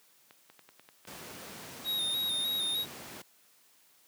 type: clicks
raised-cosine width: 0.3 ms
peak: -36 dBFS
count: 12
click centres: 0.309 / 0.5 / 0.593 / 0.69 / 0.796 / 0.889 / 1.052 / 1.364 / 1.433 / 1.483 / 1.58 / 1.626 s
type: noise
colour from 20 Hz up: pink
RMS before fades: -45 dBFS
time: 1.07-3.22 s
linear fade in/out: 5 ms
type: tone with vibrato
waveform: square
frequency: 3729 Hz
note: A#7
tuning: in tune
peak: -30 dBFS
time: 1.84-2.86 s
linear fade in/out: 50 ms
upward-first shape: square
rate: 3.3 Hz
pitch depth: 33 cents each way
effects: white hiss -64 dBFS RMS until 4.07 s + high-pass 150 Hz 12 dB/octave